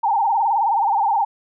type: tone with vibrato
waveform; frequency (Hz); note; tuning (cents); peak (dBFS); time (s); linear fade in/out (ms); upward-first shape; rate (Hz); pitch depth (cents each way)
sine; 857; A5; -46; -15; 0.03-1.25; 10; sine; 19; 150
effects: none